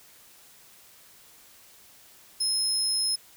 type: tone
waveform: 30% pulse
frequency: 5160 Hz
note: E8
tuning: 38 cents flat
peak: -20 dBFS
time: 2.4-3.16 s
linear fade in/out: 10 ms
effects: white hiss -54 dBFS RMS until 3.36 s